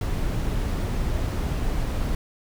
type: noise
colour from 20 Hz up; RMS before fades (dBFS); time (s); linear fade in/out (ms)
brown; -25; 0.01-2.15; 2
effects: none